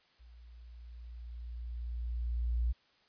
sine tone with level ramp, 59 Hz, A#1, 22 cents sharp, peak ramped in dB -53 to -27 dBFS, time 0.19-2.73 s, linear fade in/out 20 ms, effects white hiss -68 dBFS RMS until 3.08 s + resampled to 11025 Hz

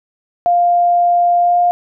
sine tone with pitch glide, 700 to 705.3 Hz, F5 to F5, +4 to +17 cents, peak -9 dBFS, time 0.46-1.71 s, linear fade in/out 0 ms, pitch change +13 cents, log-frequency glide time 1.4-1.58 s, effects none

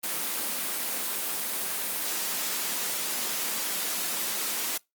white high-pass noise, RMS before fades -30 dBFS, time 0.03-4.78 s, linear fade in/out 10 ms, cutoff 170 Hz, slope 48 dB/octave, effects noise-tail reverb RT60 0.2 s tail -25 dB re dry + Opus 24 kbps

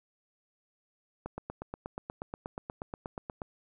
click train, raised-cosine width 1 ms, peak -23 dBFS, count 19, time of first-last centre 1.26-3.418 s, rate 8.34 Hz, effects none

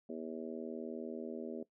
harmonic tone, 80.1 Hz, E2, 49 cents flat, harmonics 3 / 4 / 5 / 6 / 7 / 8, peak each -44 / -47 / -46 / -51 / -49 / -53 dBFS, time 0.09-1.63 s, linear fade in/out 5 ms, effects noise-tail reverb RT60 0.1 s tail -18 dB re dry

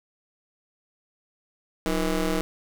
20% pulse ring-modulated tone, 164.8 Hz, E3, in tune, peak -15 dBFS, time 1.86-2.41 s, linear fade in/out 0 ms, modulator 145 Hz, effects none

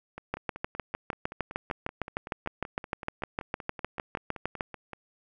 two click trains, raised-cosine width 0.5 ms, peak -24 / -14 dBFS, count 26 / 29, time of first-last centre 0.18-4.933 / 0.34-4.608 s, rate 5.26 / 6.56 Hz, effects none

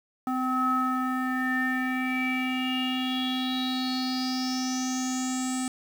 square tone with low-pass filter sweep, 256.9 Hz, C4, 32 cents flat, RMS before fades -28 dBFS, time 0.27-5.68 s, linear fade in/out 2 ms, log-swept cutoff 1100 to 8400 Hz, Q 8.4, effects 8-bit

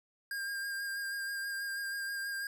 square tone with vibrato, 1608 Hz, G6, 44 cents sharp, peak -36 dBFS, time 0.31-2.47 s, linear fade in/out 2 ms, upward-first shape sine, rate 6.2 Hz, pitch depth 19 cents each way, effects none

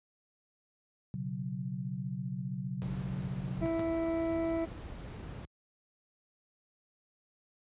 sine chord, B suspended second, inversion none, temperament equal, 123.47 / 138.59 / 185 Hz, B2 / C#3 / F#3, 0 / 0 / 0 cents, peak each -40 / -38 / -38 dBFS, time 1.14-3.66 s, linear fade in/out 0 ms
brown noise, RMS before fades -40 dBFS, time 2.82-5.45 s, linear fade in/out 0 ms
harmonic tone, 329.6 Hz, E4, in tune, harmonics 1 / 2 / 3 / 4 / 6 / 7, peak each -31 / -34 / -49 / -50 / -52 / -54 dBFS, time 3.61-4.66 s, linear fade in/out 20 ms
sawtooth tone with exponential decay, 106.5 Hz, G#2, 44 cents sharp, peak -32 dBFS, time 3.79-3.88 s, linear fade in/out 5 ms, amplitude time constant 18 ms
effects high-pass 60 Hz 12 dB/octave + resampled to 8000 Hz

